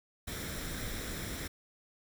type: noise with comb filter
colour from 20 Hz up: pink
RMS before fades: -39 dBFS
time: 0.27-1.48 s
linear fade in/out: 10 ms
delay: 0.54 ms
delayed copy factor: +0.55
effects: none